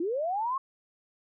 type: linear sweep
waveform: sine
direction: up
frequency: 314.3 to 1100 Hz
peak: -27 dBFS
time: 0-0.58 s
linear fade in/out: 5 ms
effects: none